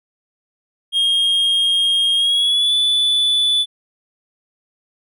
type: tone with pitch glide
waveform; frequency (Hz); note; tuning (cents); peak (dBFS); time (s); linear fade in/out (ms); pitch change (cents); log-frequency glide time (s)
triangle; 3241 to 3474; G#7 to A7; -43 to -23; -12; 0.92-3.66; 50; +120; 2.16-2.74
effects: none